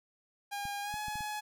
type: tone with pitch glide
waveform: sawtooth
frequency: 810 to 844.4 Hz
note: G#5 to G#5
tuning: -43 to +29 cents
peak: -32 dBFS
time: 0.51-1.41 s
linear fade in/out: 20 ms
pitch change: +72 cents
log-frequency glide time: 0.82-0.96 s
type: clicks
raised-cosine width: 5 ms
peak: -34 dBFS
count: 5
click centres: 0.654 / 0.941 / 1.083 / 1.156 / 1.207 s
effects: none